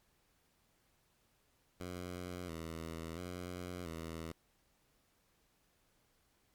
10% pulse tone with vibrato, 85.5 Hz, F2, 36 cents flat, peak -34 dBFS, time 1.8-4.32 s, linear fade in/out 5 ms, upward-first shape square, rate 0.73 Hz, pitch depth 78 cents each way, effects pink hiss -74 dBFS RMS until 6.54 s + MP3 96 kbps

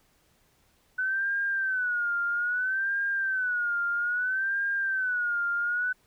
sine tone with vibrato, 1500 Hz, F#6, 23 cents sharp, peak -25 dBFS, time 0.98-5.93 s, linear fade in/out 10 ms, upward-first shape sine, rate 0.61 Hz, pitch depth 120 cents each way, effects pink hiss -66 dBFS RMS until 6.06 s

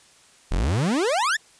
40% pulse exponential sweep, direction up, 34.88 to 1876 Hz, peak -19 dBFS, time 0.51-1.37 s, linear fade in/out 10 ms, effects white hiss -54 dBFS RMS until 1.59 s + resampled to 22050 Hz

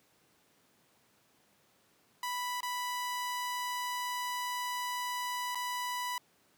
sawtooth tone with dropouts, 987.8 Hz, B5, in tune, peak -30 dBFS, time 2.23-6.18 s, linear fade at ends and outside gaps 2 ms, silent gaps 2.606-2.63 / 5.548-5.554 s, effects pink hiss -68 dBFS RMS until 6.57 s + high-pass 150 Hz 12 dB/octave

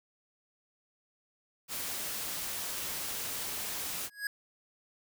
white noise, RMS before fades -37 dBFS, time 1.68-4.1 s, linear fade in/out 50 ms
square tone with exponential growth, 1661.2 Hz, G#6, in tune, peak -29 dBFS, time 4.07-4.27 s, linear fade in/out 2 ms, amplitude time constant 42 ms
effects none

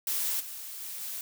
blue noise with level steps, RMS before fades -30 / -41 / -39 / -37 dBFS, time 0.07-1.21 s, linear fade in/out 2 ms, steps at 0.4 / 0.8 / 1.01 s, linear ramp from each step 5 ms, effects none

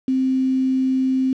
sine tone with quantisation, 261.6 Hz, C4, in tune, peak -16 dBFS, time 0.08-1.33 s, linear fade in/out 2 ms, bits 6, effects low-pass 3000 Hz 12 dB/octave

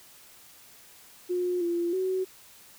sine tone with pitch steps, 358.4 / 343.7 / 374.7 Hz, F4 / F4 / F#4, +45 / -28 / +22 cents, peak -25 dBFS, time 1.29-2.25 s, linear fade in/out 20 ms, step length 320 ms, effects white hiss -53 dBFS RMS until 2.78 s

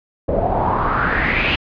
pink noise with low-pass filter sweep, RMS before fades -18 dBFS, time 0.28-1.56 s, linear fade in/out 10 ms, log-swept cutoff 550 to 2900 Hz, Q 5.5, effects resampled to 11025 Hz

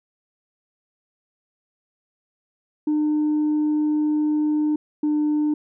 sine tone pair in turn, 302.3 / 300.2 Hz, D#4 / D4, -50 / +38 cents, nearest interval unison, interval 12 cents, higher first, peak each -16 dBFS, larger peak neither, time 2.87-4.76 / 5.03-5.54 s, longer first, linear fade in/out 5 ms, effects tanh soft clip ceiling -16 dBFS

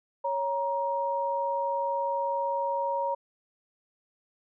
sine tone pair together, 554.4 / 942.1 Hz, C#5 / A#5, 0 / +18 cents, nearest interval major sixth, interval 918 cents, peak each -30 / -28 dBFS, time 0.24-3.15 s, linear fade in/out 10 ms, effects none

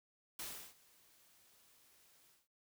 white noise with ADSR envelope, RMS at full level -44 dBFS, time 0.39-2.48 s, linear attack 4 ms, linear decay 340 ms, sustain -24 dB, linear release 180 ms, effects none

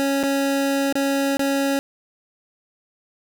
25% pulse tone with dropouts, 276.2 Hz, C#4, 6 cents flat, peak -15 dBFS, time 0-1.79 s, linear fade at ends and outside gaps 0 ms, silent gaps 0.23-0.236 / 0.926-0.954 / 1.37-1.394 s, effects none

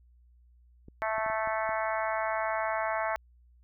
clicks, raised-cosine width 3 ms, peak -35 dBFS, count 6, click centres 0.884 / 1.182 / 1.263 / 1.3 / 1.474 / 1.692 s
harmonic tone, 219.6 Hz, A3, 3 cents flat, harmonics 3 / 4 / 5 / 6 / 7 / 8 / 9 / 10, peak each -32 / -34 / -36 / -38 / -39 / -40 / -41 / -42 dBFS, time 1.02-3.16 s, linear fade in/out 0 ms
effects added 60 Hz sine -57 dBFS peak until 3.63 s

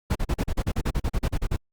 brown noise bursts, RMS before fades -23 dBFS, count 16, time 0.1-1.565 s, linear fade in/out 10 ms, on 55 ms, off 39 ms, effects Opus 48 kbps

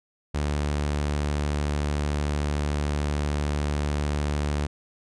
sawtooth tone, 73.42 Hz, D2, in tune, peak -20 dBFS, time 0.34-4.67 s, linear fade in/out 10 ms, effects resampled to 22050 Hz

